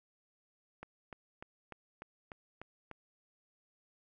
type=click train; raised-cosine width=0.5 ms; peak=-30 dBFS; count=8; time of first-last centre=0.83-2.913 s; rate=3.36 Hz; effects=none